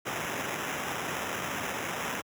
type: noise with sample-and-hold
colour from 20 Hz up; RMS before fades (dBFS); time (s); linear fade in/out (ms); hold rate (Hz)
violet; -34; 0.05-2.22; 20; 4410
effects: high-pass 100 Hz 12 dB/octave